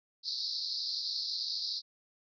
white band-pass noise, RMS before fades -36 dBFS, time 0.23-1.82 s, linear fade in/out 50 ms, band 4000 to 5100 Hz, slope 96 dB/octave, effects none

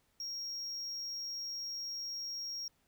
triangle tone, 5588 Hz, F8, in tune, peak -37 dBFS, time 0.2-2.68 s, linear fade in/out 2 ms, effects pink hiss -74 dBFS RMS until 2.87 s

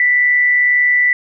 sine tone with amplitude modulation, 1975.5 Hz, B6, in tune, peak -8 dBFS, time 0-1.13 s, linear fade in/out 2 ms, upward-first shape sine, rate 142 Hz, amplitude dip 35%, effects none

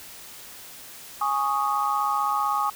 sine chord, Ab suspended fourth, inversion none, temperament equal, 830.6 / 1108.7 / 1244.5 Hz, Ab5 / Db6 / Eb6, 0 / 0 / 0 cents, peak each -26 dBFS, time 1.21-2.7 s, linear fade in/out 5 ms, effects white hiss -43 dBFS RMS until 2.75 s

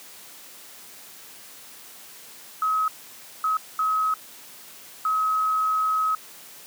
sine tone bursts at uneven times, 1276 Hz, D#6, 43 cents sharp, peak -20 dBFS, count 4, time 2.62-2.88 / 3.44-3.57 / 3.79-4.14 / 5.05-6.15 s, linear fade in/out 2 ms, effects white hiss -45 dBFS RMS until 6.66 s + high-pass 150 Hz 12 dB/octave

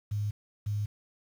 sine tone pair in turn, 103.83 / 103.83 Hz, G#2 / G#2, 0 / 0 cents, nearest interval unison, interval 0 cents, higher neither, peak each -28 dBFS, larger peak neither, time 0.11-0.31 / 0.66-0.86 s, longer neither, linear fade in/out 10 ms, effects 9-bit

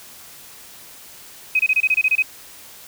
sine tone bursts, 2524 Hz, D#7, 24 cents sharp, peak -13 dBFS, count 10, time 1.55-2.224 s, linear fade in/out 5 ms, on 44 ms, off 26 ms, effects white hiss -42 dBFS RMS until 2.87 s

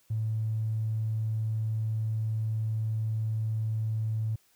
triangle tone, 110 Hz, A2, in tune, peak -23 dBFS, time 0.1-4.36 s, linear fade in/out 10 ms, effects tanh soft clip ceiling -25 dBFS + white hiss -66 dBFS RMS until 4.55 s

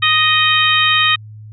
harmonic tone, 622.3 Hz, D#5, in tune, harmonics 2 / 3 / 4 / 5 / 6, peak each -17 / -17 / -17 / -17 / -17 dBFS, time 0.02-1.16 s, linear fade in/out 10 ms, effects added 107 Hz sine -32 dBFS peak until 1.52 s

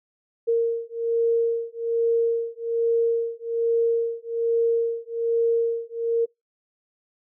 sine beating tone pair, 462 / 463.2 Hz, A#4 / A#4, -16 / -11 cents, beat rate 1.2 Hz, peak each -23 dBFS, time 0.47-6.26 s, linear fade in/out 20 ms, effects noise-tail reverb RT60 0.2 s tail -25 dB re dry

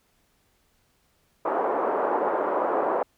pink band-pass noise, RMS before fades -25 dBFS, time 1.45-3.03 s, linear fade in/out 5 ms, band 380 to 1100 Hz, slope 24 dB/octave, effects pink hiss -67 dBFS RMS until 3.17 s

